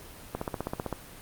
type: click train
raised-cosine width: 1 ms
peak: -16 dBFS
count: 10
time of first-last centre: 0.35-0.927 s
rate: 15.6 Hz
effects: pink hiss -47 dBFS RMS until 1.21 s + Opus 32 kbps